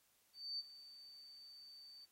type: tone with ADSR envelope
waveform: sine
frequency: 4571 Hz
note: D8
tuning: 48 cents flat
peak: -39 dBFS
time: 0.33-2.06 s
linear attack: 260 ms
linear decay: 29 ms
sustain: -16 dB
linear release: 20 ms
effects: white hiss -75 dBFS RMS until 2.11 s + AAC 48 kbps